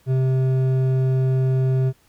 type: tone with hard clipping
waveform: sine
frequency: 130.81 Hz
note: C3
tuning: in tune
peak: -18 dBFS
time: 0.06-1.93 s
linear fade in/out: 50 ms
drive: 8 dB
effects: pink hiss -59 dBFS RMS until 2.08 s